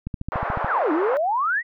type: click train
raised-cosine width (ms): 5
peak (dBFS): -16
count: 9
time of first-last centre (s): 0.07-0.646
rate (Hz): 13.9
type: band-pass noise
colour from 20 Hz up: white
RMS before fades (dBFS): -27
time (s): 0.32-1.17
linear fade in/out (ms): 0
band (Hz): 520 to 1300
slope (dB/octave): 24
type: exponential two-way sweep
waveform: sine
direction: down then up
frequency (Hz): 2000 to 293.7 to 2000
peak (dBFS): -19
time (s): 0.67-1.63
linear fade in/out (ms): 50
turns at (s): 0.92
effects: none